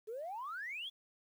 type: exponential sweep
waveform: sine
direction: up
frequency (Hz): 415.3 to 3494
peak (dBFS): -39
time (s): 0.07-0.9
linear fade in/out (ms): 20
effects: tanh soft clip ceiling -36 dBFS + 11-bit